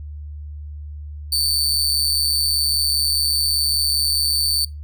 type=tone with amplitude modulation; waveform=sawtooth; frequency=4539 Hz; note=C#8; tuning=40 cents sharp; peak=-11 dBFS; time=1.32-4.65 s; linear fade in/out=5 ms; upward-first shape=sine; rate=145 Hz; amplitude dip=75%; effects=noise-tail reverb RT60 0.2 s tail -22 dB re dry + added 74 Hz sine -30 dBFS peak until 4.83 s